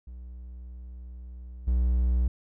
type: tone with level steps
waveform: triangle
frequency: 61.3 Hz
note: B1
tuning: 12 cents flat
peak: -37 / -19 dBFS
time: 0.07-2.28 s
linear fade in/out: 5 ms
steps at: 1.67 s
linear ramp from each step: 10 ms
effects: none